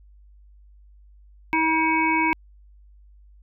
harmonic tone, 320 Hz, D#4, 49 cents sharp, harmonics 1 / 3 / 5 / 7 / 8, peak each -24 / -22 / -33 / -23 / -31 dBFS, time 1.53-2.33 s, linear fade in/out 0 ms, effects added 50 Hz sine -48 dBFS peak until 3.42 s

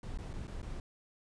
brown noise with dropouts, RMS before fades -41 dBFS, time 0.03-0.8 s, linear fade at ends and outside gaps 2 ms, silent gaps 0.175-0.186 / 0.332-0.337 / 0.471-0.478 / 0.618-0.628 s, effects resampled to 22050 Hz

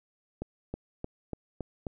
accelerating click train, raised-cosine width 2 ms, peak -21 dBFS, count 6, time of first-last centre 0.42-1.868 s, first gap 320 ms, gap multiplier 0.95, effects none

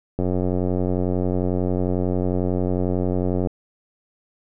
click train, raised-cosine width 2 ms, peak -10 dBFS, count 300, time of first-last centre 0.19-3.472 s, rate 91.1 Hz, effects none

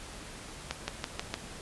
accelerating click train, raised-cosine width 0.2 ms, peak -14 dBFS, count 5, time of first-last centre 0.71-1.341 s, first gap 170 ms, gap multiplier 0.95, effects pink hiss -45 dBFS RMS until 1.61 s + resampled to 24000 Hz

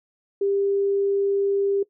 sine tone, 397.6 Hz, G4, 25 cents sharp, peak -19 dBFS, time 0.41-1.83 s, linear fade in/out 5 ms, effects noise-tail reverb RT60 0.1 s tail -19 dB re dry

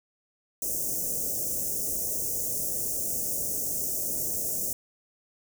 white band-stop noise, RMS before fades -30 dBFS, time 0.62-4.73 s, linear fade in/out 2 ms, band 640 to 5900 Hz, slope 48 dB/octave, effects none

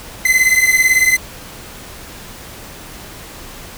45% pulse beating tone pair, 2033 / 2051 Hz, B6 / C7, +50 / -35 cents, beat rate 18 Hz, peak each -13 dBFS, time 0.25-1.17 s, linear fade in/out 5 ms, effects pink hiss -34 dBFS RMS until 3.77 s

